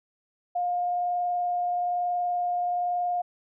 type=tone with frequency modulation; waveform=sine; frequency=710 Hz; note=F5; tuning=28 cents sharp; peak=-24 dBFS; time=0.55-3.22 s; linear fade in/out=10 ms; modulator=21.1 Hz; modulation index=0.22; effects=none